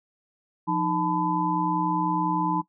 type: tone cluster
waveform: sine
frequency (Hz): 174.1 / 308.4 / 874 / 1004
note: F3 / D#4 / A5 / B5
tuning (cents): -5 / -15 / -12 / +28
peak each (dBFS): -28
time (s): 0.67-2.62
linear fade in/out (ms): 20
effects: noise-tail reverb RT60 0.1 s tail -17 dB re dry